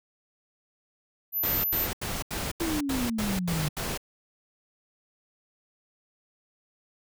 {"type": "tone", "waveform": "sine", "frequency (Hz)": 12100, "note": "F#9", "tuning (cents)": 38, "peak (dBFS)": -25, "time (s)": [1.32, 1.88], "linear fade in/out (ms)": 50}
{"type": "noise bursts", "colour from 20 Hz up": "pink", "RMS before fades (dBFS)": -32, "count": 9, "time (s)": [1.43, 3.976], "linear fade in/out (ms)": 5, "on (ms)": 210, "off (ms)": 82}
{"type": "exponential sweep", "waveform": "sine", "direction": "down", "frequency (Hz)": [342.1, 146.83], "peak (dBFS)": -27, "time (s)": [2.6, 3.69], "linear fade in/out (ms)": 10}
{"effects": []}